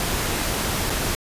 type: noise with dropouts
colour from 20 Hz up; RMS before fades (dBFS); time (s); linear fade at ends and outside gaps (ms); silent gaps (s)
pink; -24; 0-1.15; 1; 0.898-0.902
effects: resampled to 32000 Hz